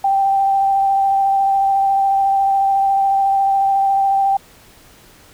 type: tone with vibrato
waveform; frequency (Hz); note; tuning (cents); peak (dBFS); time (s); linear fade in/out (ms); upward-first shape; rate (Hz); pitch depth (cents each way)
sine; 784; G5; 0; -12; 0.04-4.37; 5; sine; 14; 13
effects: pink hiss -46 dBFS RMS until 5.33 s